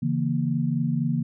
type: tone cluster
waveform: sine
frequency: 140.9 / 164.9 / 233.9 Hz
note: C#3 / E3 / A#3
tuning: +29 / +1 / +6 cents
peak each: -26 dBFS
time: 0.02-1.23 s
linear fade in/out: 10 ms
effects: none